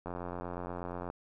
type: click train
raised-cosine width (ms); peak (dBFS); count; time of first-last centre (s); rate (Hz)
1; -25; 93; 0.06-1.101; 88.4
effects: none